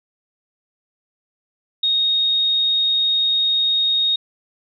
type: tone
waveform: sine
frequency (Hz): 3729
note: A#7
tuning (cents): 0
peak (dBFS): -15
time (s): 1.83-4.16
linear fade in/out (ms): 5
effects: none